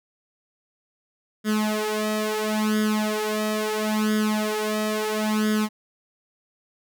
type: tone with flanger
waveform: sawtooth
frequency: 214.2 Hz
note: A3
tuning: 46 cents flat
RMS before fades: -24 dBFS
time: 1.44-5.69 s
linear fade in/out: 50 ms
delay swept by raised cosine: 0.59 to 3.09 ms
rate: 0.74 Hz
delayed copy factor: +0.9
effects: none